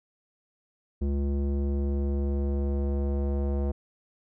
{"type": "tone with low-pass filter sweep", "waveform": "square", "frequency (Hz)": 70.1, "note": "C#2", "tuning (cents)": 20, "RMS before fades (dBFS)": -27, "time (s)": [1.01, 3.72], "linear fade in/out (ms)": 10, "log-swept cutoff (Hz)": [330, 570], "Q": 1.5, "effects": []}